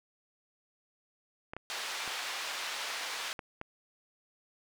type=clicks; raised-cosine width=0.5 ms; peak=-25 dBFS; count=5; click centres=1.535 / 1.566 / 2.077 / 3.392 / 3.614 s
type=band-pass noise; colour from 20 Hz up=white; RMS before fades=-38 dBFS; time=1.7-3.33 s; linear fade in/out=0 ms; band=680 to 4100 Hz; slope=12 dB/octave
effects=none